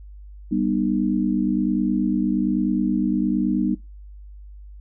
sine chord, G augmented, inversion none, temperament just, 196 / 245 / 306.2 Hz, G3 / B3 / D#4, 0 / -14 / -28 cents, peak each -23 dBFS, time 0.51-3.75 s, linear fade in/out 10 ms, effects noise-tail reverb RT60 0.2 s tail -21 dB re dry + added 50 Hz sine -38 dBFS peak until 4.8 s

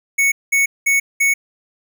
square tone bursts, 2217 Hz, C#7, in tune, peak -13 dBFS, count 4, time 0.18-1.34 s, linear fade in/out 10 ms, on 140 ms, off 200 ms, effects none

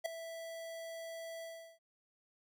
square tone with ADSR envelope, 659.3 Hz, E5, in tune, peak -31 dBFS, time 0.04-1.79 s, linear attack 19 ms, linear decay 3 ms, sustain -13 dB, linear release 370 ms, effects none

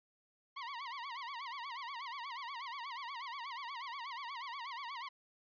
sawtooth tone with vibrato, 1025 Hz, C6, 36 cents flat, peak -38 dBFS, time 0.56-5.09 s, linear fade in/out 10 ms, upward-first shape sine, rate 8.3 Hz, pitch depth 190 cents each way, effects resampled to 11025 Hz

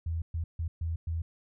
sine tone bursts at uneven times, 82.41 Hz, E2, in tune, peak -29 dBFS, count 5, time 0.06-0.22 / 0.34-0.44 / 0.59-0.68 / 0.81-0.96 / 1.07-1.22 s, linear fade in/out 5 ms, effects none

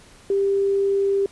sine tone, 395.3 Hz, G4, 15 cents sharp, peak -17 dBFS, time 0.3-1.26 s, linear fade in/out 2 ms, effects pink hiss -49 dBFS RMS until 1.31 s + resampled to 24000 Hz

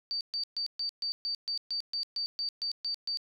sine tone bursts, 4615 Hz, D8, 31 cents flat, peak -30 dBFS, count 14, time 0.11-3.172 s, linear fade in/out 0 ms, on 98 ms, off 130 ms, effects none

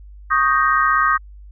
sine chord, Eb dominant seventh, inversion third, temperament equal, 1108.7 / 1244.5 / 1568 / 1864.7 Hz, Db6 / Eb6 / G6 / Bb6, 0 / 0 / 0 / 0 cents, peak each -20 / -16 / -20 / -22 dBFS, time 0.3-1.18 s, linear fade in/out 20 ms, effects added 50 Hz sine -37 dBFS peak until 1.51 s

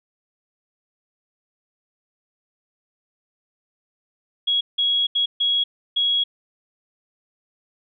sine tone bursts at uneven times, 3322 Hz, G#7, in tune, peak -17 dBFS, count 5, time 4.47-4.61 / 4.78-5.07 / 5.15-5.26 / 5.4-5.64 / 5.96-6.24 s, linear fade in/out 10 ms, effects none

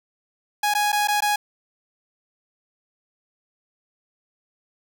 sawtooth tone with dropouts, 830.6 Hz, G#5, in tune, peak -15 dBFS, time 0.63-1.36 s, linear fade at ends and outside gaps 5 ms, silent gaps 0.739-0.749 / 0.92-0.927 / 1.074-1.083 / 1.206-1.221 s, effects none

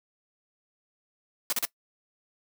white noise bursts, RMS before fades -27 dBFS, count 3, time 1.5-1.651 s, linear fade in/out 0 ms, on 25 ms, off 38 ms, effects noise-tail reverb RT60 0.1 s tail -20 dB re dry + high-pass 200 Hz 12 dB/octave

